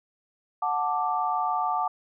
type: chord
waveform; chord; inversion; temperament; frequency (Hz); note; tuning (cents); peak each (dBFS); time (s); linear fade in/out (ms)
sine; D major; first; just; 734.2 / 881 / 1174.7; F#5 / A5 / D6; -14 / +2 / 0; -28; 0.62-1.88; 5
effects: none